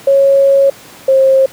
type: tone pair in turn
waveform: sine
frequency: 550 / 533.4 Hz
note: C#5 / C5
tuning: -14 / +33 cents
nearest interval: minor second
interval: 53 cents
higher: first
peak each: -5 dBFS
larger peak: neither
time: 0.07-0.7 / 1.08-1.46 s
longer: first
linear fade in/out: 5 ms
effects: pink hiss -36 dBFS RMS until 1.52 s + high-pass 150 Hz 12 dB/octave